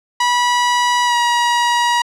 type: tone with pitch glide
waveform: sawtooth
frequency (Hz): 975 to 957.7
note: B5 to A#5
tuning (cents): -23 to +46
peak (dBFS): -9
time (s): 0.2-2.02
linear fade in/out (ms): 5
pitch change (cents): -31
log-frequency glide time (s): 1.05-1.15
effects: low-pass 7000 Hz 12 dB/octave